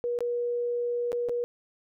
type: tone with dropouts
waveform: sine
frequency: 480.8 Hz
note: B4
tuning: 46 cents flat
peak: -26 dBFS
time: 0.04-1.44 s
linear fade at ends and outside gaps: 0 ms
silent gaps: 0.189-0.206 / 1.119-1.129 / 1.287-1.294 s
effects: none